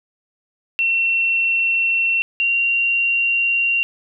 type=tone pair in turn; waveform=sine; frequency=2713 / 2759 Hz; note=E7 / F7; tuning=+49 / -22 cents; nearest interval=unison; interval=29 cents; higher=second; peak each=-15 dBFS; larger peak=neither; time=0.79-2.22 / 2.4-3.83 s; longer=neither; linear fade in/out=0 ms; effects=none